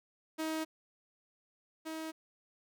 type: tone pair in turn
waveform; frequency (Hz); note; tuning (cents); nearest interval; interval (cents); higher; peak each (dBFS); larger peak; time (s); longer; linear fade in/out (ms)
sawtooth; 316.8 / 318.5; D#4 / D#4; +31 / +41; unison; 10; second; -30 / -35; first; 0.38-0.65 / 1.85-2.12; neither; 20
effects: none